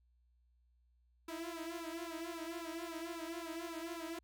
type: tone with flanger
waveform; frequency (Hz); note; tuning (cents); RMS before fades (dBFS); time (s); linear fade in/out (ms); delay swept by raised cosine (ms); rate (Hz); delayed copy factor
sawtooth; 332.5; E4; +15; -44; 1.28-4.19; 5; 0.77 to 5.67; 3.7; +0.8
effects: added 60 Hz sine -69 dBFS peak until 4.23 s